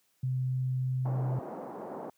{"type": "tone", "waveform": "sine", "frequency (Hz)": 128.8, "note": "C3", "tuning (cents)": -27, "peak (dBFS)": -27, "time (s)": [0.23, 1.39], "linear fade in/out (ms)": 5}
{"type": "band-pass noise", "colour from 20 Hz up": "white", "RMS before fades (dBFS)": -41, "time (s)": [1.05, 2.1], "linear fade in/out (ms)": 5, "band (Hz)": [170, 840], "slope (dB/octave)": 24}
{"effects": ["white hiss -72 dBFS RMS until 2.17 s", "high-pass 80 Hz 12 dB/octave"]}